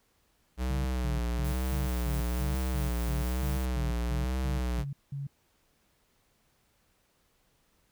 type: tone with vibrato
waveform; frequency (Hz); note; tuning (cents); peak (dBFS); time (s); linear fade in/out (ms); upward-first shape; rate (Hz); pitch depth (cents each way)
square; 61.7; B1; -1; -29; 0.57-4.85; 50; sine; 1.1; 79
type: tone bursts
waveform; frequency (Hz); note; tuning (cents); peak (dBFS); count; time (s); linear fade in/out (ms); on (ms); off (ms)
sine; 139.7; C#3; +14; -33; 14; 0.7-5.27; 5; 150; 190
type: noise with tremolo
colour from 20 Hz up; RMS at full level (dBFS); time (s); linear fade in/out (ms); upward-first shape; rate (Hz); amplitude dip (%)
blue; -45; 1.44-3.66; 10; sine; 4.5; 25
effects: pink hiss -70 dBFS RMS until 7.91 s